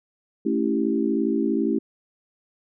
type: chord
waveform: sine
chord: A dominant seventh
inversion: none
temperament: equal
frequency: 220 / 277.2 / 329.6 / 392 Hz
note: A3 / C#4 / E4 / G4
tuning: 0 / 0 / 0 / 0 cents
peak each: -25 / -25 / -25 / -27 dBFS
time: 0.45-1.79 s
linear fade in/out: 10 ms
effects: none